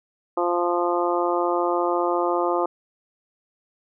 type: harmonic tone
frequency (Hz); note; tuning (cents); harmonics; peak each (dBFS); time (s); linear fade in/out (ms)
174.61; F3; 0; 2 / 3 / 4 / 5 / 6 / 7; -24 / -26 / -27 / -28 / -29 / -29; 0.37-2.66; 5
effects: none